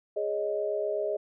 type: chord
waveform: sine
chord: Ab suspended fourth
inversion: none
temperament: equal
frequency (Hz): 415.3 / 554.4 / 622.3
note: Ab4 / Db5 / Eb5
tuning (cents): 0 / 0 / 0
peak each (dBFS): -31 / -35 / -30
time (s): 0.16-1.17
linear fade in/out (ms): 10
effects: none